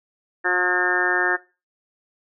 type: harmonic tone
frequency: 180 Hz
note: F#3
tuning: 47 cents flat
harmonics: 2 / 3 / 4 / 5 / 6 / 7 / 8 / 9 / 10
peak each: -26 / -33 / -29 / -31 / -33 / -31 / -28 / -23 / -23 dBFS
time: 0.44-1.37 s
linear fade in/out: 20 ms
effects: noise-tail reverb RT60 0.3 s tail -20 dB re dry